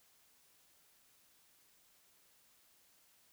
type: silence
effects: white hiss -69 dBFS RMS until 3.32 s